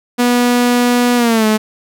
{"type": "tone with pitch glide", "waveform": "sawtooth", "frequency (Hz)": [243.7, 215.9], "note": ["B3", "A3"], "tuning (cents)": [-23, -33], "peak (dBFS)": -6, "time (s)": [0.18, 1.58], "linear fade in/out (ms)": 20, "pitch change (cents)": -210, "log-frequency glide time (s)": [1.16, 1.46], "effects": []}